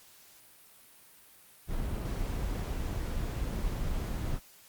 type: noise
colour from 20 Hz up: brown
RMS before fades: -33 dBFS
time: 1.67-4.4 s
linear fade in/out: 50 ms
effects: white hiss -57 dBFS RMS until 4.68 s + Opus 48 kbps